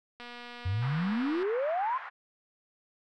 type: click train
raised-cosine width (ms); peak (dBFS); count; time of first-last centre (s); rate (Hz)
0.3; -29; 297; 0.2-1.428; 241
type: exponential sweep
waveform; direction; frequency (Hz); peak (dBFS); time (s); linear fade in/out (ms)
sine; up; 87.31 to 1078; -27; 0.65-1.98; 10
type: band-pass noise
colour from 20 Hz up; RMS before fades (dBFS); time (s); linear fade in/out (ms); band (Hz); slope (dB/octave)
white; -42; 0.81-2.1; 20; 870 to 1700; 24
effects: none